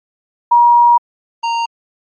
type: tone pair in turn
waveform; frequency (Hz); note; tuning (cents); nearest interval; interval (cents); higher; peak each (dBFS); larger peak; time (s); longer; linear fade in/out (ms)
sine / square; 953 / 928; A#5 / A#5; +38 / -8; unison; 46; first; -5 / -15; first; 0.51-0.98 / 1.43-1.66; first; 10
effects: low-pass 5000 Hz 12 dB/octave + MP3 32 kbps